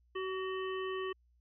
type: harmonic tone with a mistuned harmonic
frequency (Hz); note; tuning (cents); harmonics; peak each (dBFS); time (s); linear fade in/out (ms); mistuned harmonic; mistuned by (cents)
378; F#4; +37; 1 / 3 / 5 / 7 / 8; -36 / -42 / -46 / -51 / -49; 0.15-1.13; 10; 5; -36
effects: added 60 Hz sine -66 dBFS peak until 1.4 s